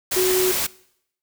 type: tone in noise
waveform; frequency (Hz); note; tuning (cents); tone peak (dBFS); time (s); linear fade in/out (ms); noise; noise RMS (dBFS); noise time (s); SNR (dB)
sine; 370; F#4; 0; -17; 0.16-0.52; 10; white; -23; 0.11-0.67; +3
effects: noise-tail reverb RT60 0.7 s tail -21 dB re dry